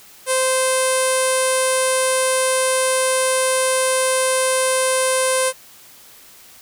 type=tone with low-pass filter; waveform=sawtooth; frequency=520 Hz; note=C5; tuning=11 cents flat; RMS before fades=-18 dBFS; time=0.26-5.53 s; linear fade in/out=50 ms; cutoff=9800 Hz; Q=7.3; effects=white hiss -45 dBFS RMS until 6.61 s